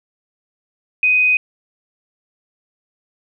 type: tone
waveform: sine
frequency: 2501 Hz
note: D#7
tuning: 8 cents sharp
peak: -11 dBFS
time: 1.03-1.37 s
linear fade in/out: 2 ms
effects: none